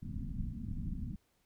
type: low-pass noise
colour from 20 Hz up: pink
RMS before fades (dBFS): -39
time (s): 0.02-1.16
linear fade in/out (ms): 10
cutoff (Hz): 250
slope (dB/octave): 48
effects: pink hiss -75 dBFS RMS until 1.45 s